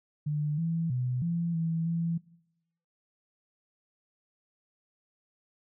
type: tone with pitch steps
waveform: sine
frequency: 149.3 / 165.4 / 125.6 / 169.5 / 164.1 / 167.4 Hz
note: D3 / E3 / B2 / E3 / E3 / E3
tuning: +29 / +6 / +30 / +49 / -8 / +27 cents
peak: -27 dBFS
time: 0.26-2.18 s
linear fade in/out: 10 ms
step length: 320 ms
effects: noise-tail reverb RT60 0.8 s tail -21 dB re dry

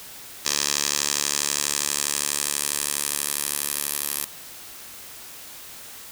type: tone with band-pass filter sweep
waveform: 10% pulse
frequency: 72.3 Hz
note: D2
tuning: 27 cents flat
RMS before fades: -26 dBFS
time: 0.45-4.25 s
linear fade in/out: 5 ms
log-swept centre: 6200 to 12000 Hz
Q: 1.8
effects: white hiss -41 dBFS RMS until 6.11 s

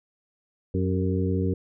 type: harmonic tone with a mistuned harmonic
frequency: 92.5 Hz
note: F#2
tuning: in tune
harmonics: 1 / 2 / 3 / 4 / 5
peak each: -25 / -28 / -30 / -31 / -32 dBFS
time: 0.74-1.54 s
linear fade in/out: 5 ms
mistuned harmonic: 4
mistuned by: +56 cents
effects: none

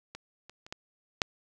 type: clicks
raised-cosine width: 0.2 ms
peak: -24 / -30 / -30 / -20 / -7 dBFS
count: 5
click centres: 0.15 / 0.496 / 0.665 / 0.725 / 1.218 s
effects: none

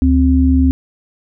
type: tone pair together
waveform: sine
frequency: 73.42 / 261.9 Hz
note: D2 / C4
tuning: 0 / +2 cents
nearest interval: octave + minor seventh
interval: 2202 cents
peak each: -11 dBFS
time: 0.02-0.71 s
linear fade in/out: 0 ms
effects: none

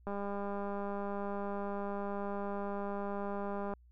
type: click train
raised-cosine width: 1 ms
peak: -26 dBFS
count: 738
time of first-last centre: 0.07-3.737 s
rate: 201 Hz
effects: added 60 Hz sine -58 dBFS peak until 3.91 s

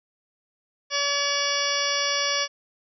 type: harmonic tone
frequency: 570 Hz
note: C#5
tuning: 48 cents sharp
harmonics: 1 / 2 / 3 / 4 / 5 / 6 / 8 / 9 / 10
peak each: -31 / -31 / -31 / -31 / -31 / -31 / -31 / -31 / -31 dBFS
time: 0.9-2.48 s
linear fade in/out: 50 ms
effects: none

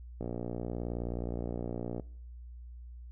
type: click train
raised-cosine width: 2 ms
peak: -23 dBFS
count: 107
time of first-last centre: 0.21-1.998 s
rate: 59.3 Hz
effects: noise-tail reverb RT60 0.6 s tail -23 dB re dry + added 60 Hz sine -44 dBFS peak until 3.11 s

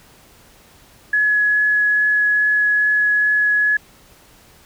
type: tone with vibrato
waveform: sine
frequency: 1691 Hz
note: G#6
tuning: 31 cents sharp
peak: -13 dBFS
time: 1.13-3.77 s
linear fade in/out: 5 ms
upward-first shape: triangle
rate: 2.4 Hz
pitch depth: 8 cents each way
effects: pink hiss -49 dBFS RMS until 4.65 s

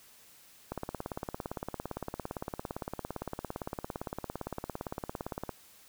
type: click train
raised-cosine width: 1 ms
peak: -21 dBFS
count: 85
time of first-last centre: 0.72-5.493 s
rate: 17.6 Hz
effects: white hiss -58 dBFS RMS until 5.88 s

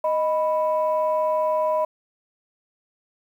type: tone pair together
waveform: sine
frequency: 622.3 / 987.8 Hz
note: D#5 / B5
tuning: 0 / 0 cents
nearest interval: minor sixth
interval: 800 cents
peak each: -20 / -23 dBFS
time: 0.04-1.85 s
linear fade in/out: 5 ms
effects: tanh soft clip ceiling -12 dBFS + 9-bit

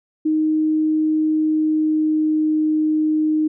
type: tone with pitch glide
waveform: sine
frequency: 311.1 to 309.3 Hz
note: D#4 to D#4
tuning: 0 to -10 cents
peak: -15 dBFS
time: 0.25-3.48 s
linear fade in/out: 10 ms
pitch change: -10 cents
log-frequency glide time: 1.29-2.58 s
effects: none

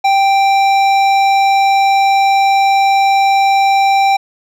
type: tone with hard clipping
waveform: triangle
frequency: 785 Hz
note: G5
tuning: 2 cents sharp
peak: -10 dBFS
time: 0.04-4.17 s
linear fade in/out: 10 ms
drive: 16 dB
effects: none

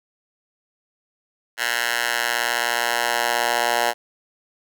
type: tone with high-pass filter sweep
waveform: 10% pulse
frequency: 119 Hz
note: A#2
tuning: 36 cents sharp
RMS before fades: -22 dBFS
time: 1.57-3.94 s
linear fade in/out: 50 ms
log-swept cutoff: 1500 to 830 Hz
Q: 1.5
effects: none

